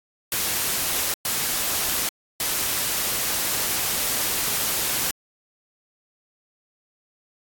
white noise bursts at uneven times, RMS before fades -24 dBFS, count 3, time 0.32-1.14 / 1.25-2.09 / 2.4-5.11 s, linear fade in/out 2 ms, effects AAC 64 kbps

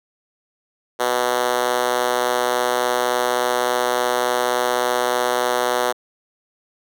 5% pulse tone with high-pass filter, 123.47 Hz, B2, in tune, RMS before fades -20 dBFS, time 0.99-5.93 s, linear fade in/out 20 ms, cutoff 460 Hz, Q 1.6, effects none

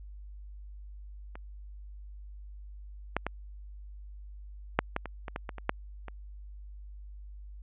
clicks, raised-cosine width 0.5 ms, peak -28 / -12 / -16 / -7 / -14 / -22 / -22 / -19 / -21 / -26 / -10 / -26 dBFS, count 12, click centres 1.355 / 3.166 / 3.266 / 4.79 / 4.964 / 5.057 / 5.282 / 5.361 / 5.492 / 5.583 / 5.694 / 6.083 s, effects added 50 Hz sine -43 dBFS peak until 7.62 s + resampled to 8000 Hz

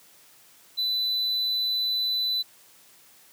triangle tone, 3995 Hz, B7, 19 cents sharp, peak -22 dBFS, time 0.77-2.43 s, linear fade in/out 20 ms, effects white hiss -55 dBFS RMS until 3.32 s + high-pass 100 Hz 12 dB/octave

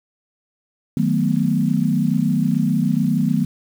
sine chord, B dominant seventh, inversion first, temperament equal, 155.56 / 185 / 220 / 246.9 Hz, D#3 / F#3 / A3 / B3, 0 / 0 / 0 / 0 cents, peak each -21 dBFS, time 0.97-3.45 s, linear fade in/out 2 ms, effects 7-bit

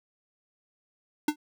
square tone with exponential decay, 299.4 Hz, D4, 33 cents sharp, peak -19 dBFS, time 1.28-1.36 s, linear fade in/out 5 ms, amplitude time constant 16 ms, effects none

